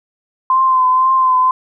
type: tone with vibrato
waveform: sine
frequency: 1035 Hz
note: C6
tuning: 19 cents flat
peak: -9 dBFS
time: 0.5-1.51 s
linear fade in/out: 2 ms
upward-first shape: triangle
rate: 2 Hz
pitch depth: 35 cents each way
effects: none